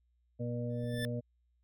harmonic tone, 120 Hz, B2, 49 cents flat, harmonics 1 / 2 / 4 / 5, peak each -36 / -39 / -42 / -43 dBFS, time 0.39-1.21 s, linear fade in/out 20 ms
25% pulse tone with exponential growth, 1760 Hz, A6, in tune, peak -31 dBFS, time 0.7-1.05 s, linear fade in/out 0 ms, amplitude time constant 74 ms
clicks, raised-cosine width 5 ms, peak -37 dBFS, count 4, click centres 0.84 / 0.941 / 0.988 / 1.028 s
effects added 60 Hz sine -70 dBFS peak until 1.63 s

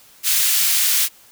white high-pass noise, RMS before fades -17 dBFS, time 0.23-1.09 s, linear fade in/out 50 ms, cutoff 2100 Hz, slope 12 dB/octave, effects white hiss -49 dBFS RMS until 1.31 s

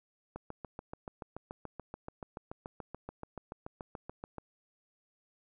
click train, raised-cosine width 1 ms, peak -27 dBFS, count 29, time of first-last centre 0.36-4.383 s, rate 6.96 Hz, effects none

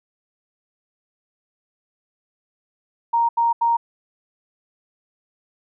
sine tone bursts, 932.3 Hz, A#5, in tune, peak -15 dBFS, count 3, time 3.13-3.77 s, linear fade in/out 10 ms, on 160 ms, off 80 ms, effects none

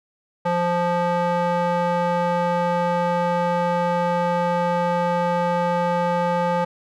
square tone with band-pass filter, 174.61 Hz, F3, in tune, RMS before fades -21 dBFS, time 0.45-6.65 s, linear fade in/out 10 ms, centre 780 Hz, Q 1.6, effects none

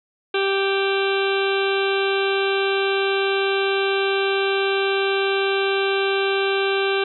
harmonic tone, 391.5 Hz, G4, 2 cents flat, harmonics 1 / 2 / 3 / 4 / 6 / 7 / 8 / 9 / 10, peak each -20 / -29 / -30 / -27 / -30 / -30 / -32 / -34 / -34 dBFS, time 0.34-7.04 s, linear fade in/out 5 ms, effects none

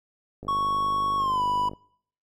click train, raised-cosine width 2 ms, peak -25 dBFS, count 67, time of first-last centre 0.43-1.734 s, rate 50.6 Hz
triangle tone with pitch glide, 1108.7 to 987.7 Hz, C#6 to B5, 0 to 0 cents, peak -20 dBFS, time 0.48-1.69 s, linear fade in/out 5 ms, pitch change -200 cents, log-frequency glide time 1.17-1.42 s
effects noise-tail reverb RT60 0.6 s tail -23 dB re dry + MP3 96 kbps

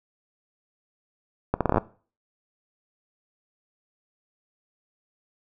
accelerating click train, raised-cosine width 1 ms, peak -7 dBFS, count 9, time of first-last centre 1.54-1.781 s, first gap 67 ms, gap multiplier 0.75, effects noise-tail reverb RT60 0.4 s tail -19 dB re dry

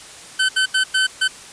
25% pulse tone bursts at uneven times, 1527 Hz, G6, 46 cents flat, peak -11 dBFS, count 5, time 0.39-0.49 / 0.56-0.66 / 0.74-0.84 / 0.94-1.07 / 1.21-1.28 s, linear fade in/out 10 ms, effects white hiss -39 dBFS RMS until 1.52 s + resampled to 22050 Hz

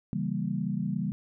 sine chord, C# diminished seventh, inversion none, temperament equal, 138.59 / 164.81 / 196 / 233.1 Hz, C#3 / E3 / G3 / Bb3, 0 / 0 / 0 / 0 cents, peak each -35 / -33 / -31 / -35 dBFS, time 0.13-1.12 s, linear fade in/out 0 ms, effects none

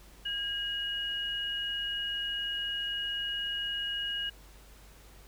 sine tone pair together, 1628 / 2889 Hz, G#6 / F#7, -35 / -42 cents, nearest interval minor seventh, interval 993 cents, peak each -38 / -32 dBFS, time 0.25-4.3 s, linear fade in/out 10 ms, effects added 50 Hz sine -53 dBFS peak until 5.27 s + pink hiss -57 dBFS RMS until 5.27 s

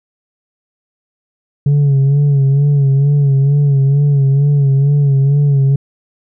sine tone with vibrato, 140.4 Hz, C#3, 22 cents sharp, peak -5 dBFS, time 1.66-5.76 s, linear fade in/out 5 ms, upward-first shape sine, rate 2.2 Hz, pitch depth 57 cents each way, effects tanh soft clip ceiling -7 dBFS

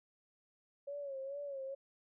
sine tone with vibrato, 554.4 Hz, C#5, in tune, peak -40 dBFS, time 0.87-1.75 s, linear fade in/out 10 ms, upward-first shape sine, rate 2.3 Hz, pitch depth 70 cents each way, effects none

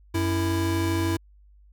square tone pair together, 92.65 / 330.7 Hz, F#2 / E4, +3 / +6 cents, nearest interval octave + minor seventh, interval 2203 cents, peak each -26 / -26 dBFS, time 0.14-1.17 s, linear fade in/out 10 ms, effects added 50 Hz sine -51 dBFS peak until 1.72 s

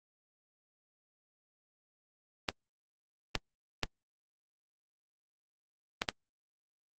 clicks, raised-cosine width 0.2 ms, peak -11 dBFS, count 5, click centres 2.488 / 3.353 / 3.833 / 6.019 / 6.088 s, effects Opus 24 kbps

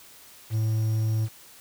triangle tone with quantisation, 110 Hz, A2, in tune, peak -20 dBFS, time 0.5-1.29 s, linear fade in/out 50 ms, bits 8, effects white hiss -50 dBFS RMS until 1.6 s

